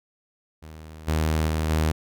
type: tone with level steps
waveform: sawtooth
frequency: 78.5 Hz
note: D#2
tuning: 16 cents sharp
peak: -36 / -17 / -19 / -16 dBFS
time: 0.62-1.92 s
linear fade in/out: 10 ms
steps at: 1.07 / 1.47 / 1.69 s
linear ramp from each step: 20 ms
effects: none